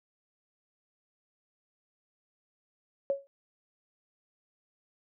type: tone with exponential decay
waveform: sine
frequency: 554 Hz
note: C#5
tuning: 1 cent flat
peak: -22 dBFS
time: 3.1-3.27 s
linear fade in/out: 0 ms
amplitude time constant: 35 ms
effects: high-pass 200 Hz 12 dB/octave